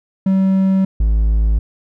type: tone pair in turn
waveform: triangle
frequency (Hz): 191.3 / 53.9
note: G3 / A1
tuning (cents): -42 / -35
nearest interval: octave + minor seventh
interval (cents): 2193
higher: first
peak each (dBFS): -9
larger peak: neither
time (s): 0.26-0.85 / 1-1.59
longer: neither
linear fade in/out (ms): 5
effects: none